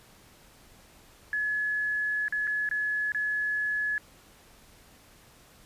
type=tone with dropouts; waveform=sine; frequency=1702 Hz; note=G#6; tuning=42 cents sharp; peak=-26 dBFS; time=1.33-3.98 s; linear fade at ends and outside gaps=1 ms; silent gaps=2.282-2.324 / 2.471-2.475 / 2.69-2.712 / 3.12-3.147 s; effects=pink hiss -56 dBFS RMS until 5.65 s + resampled to 32000 Hz